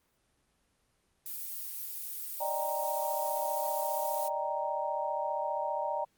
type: noise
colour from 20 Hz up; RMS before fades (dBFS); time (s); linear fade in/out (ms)
violet; -39; 1.26-4.28; 0
type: chord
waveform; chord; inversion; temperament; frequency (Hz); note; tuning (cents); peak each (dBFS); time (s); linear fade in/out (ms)
sine; Eb major seventh; third; equal; 587.3 / 622.3 / 784 / 932.3; D5 / Eb5 / G5 / Bb5; 0 / 0 / 0 / 0; -36 / -38 / -37 / -34; 2.4-6.05; 10
effects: pink hiss -73 dBFS RMS until 6.17 s + Opus 24 kbps